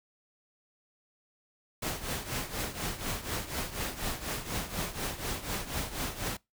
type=noise with tremolo; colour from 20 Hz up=pink; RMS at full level=-32 dBFS; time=1.82-6.37 s; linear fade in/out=5 ms; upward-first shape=triangle; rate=4.1 Hz; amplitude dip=80%; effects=noise-tail reverb RT60 0.2 s tail -23 dB re dry